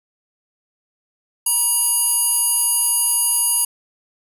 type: tone with band-pass filter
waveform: square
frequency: 956 Hz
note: A#5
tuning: 43 cents sharp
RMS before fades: -18 dBFS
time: 1.46-3.65 s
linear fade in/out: 5 ms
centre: 11000 Hz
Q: 8.4
effects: none